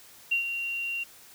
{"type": "tone with ADSR envelope", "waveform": "sine", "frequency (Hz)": 2760, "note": "F7", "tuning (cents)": -21, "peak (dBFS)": -21, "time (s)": [0.31, 1.04], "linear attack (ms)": 11, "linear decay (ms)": 110, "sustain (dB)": -8, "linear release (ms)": 11, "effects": ["white hiss -52 dBFS RMS until 1.34 s"]}